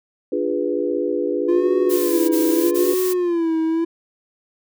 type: chord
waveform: sine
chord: D diminished seventh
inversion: none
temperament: equal with one note detuned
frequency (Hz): 293.7 / 349.2 / 411 / 493.9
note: D4 / F4 / Ab4 / Cb5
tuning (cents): 0 / 0 / -18 / 0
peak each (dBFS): -25 / -24 / -24 / -24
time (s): 0.32-2.94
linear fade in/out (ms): 5
type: tone with vibrato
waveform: triangle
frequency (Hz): 344.5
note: F4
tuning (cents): -24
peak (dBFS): -15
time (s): 1.48-3.85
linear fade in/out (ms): 10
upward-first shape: sine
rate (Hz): 0.82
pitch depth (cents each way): 120
type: noise bursts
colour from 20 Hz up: blue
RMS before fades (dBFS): -28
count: 3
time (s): 1.89-3.14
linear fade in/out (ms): 20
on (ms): 400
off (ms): 25
effects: none